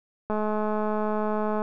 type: click train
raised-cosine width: 1 ms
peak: -15 dBFS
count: 282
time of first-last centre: 0.3-1.619 s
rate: 213 Hz
effects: none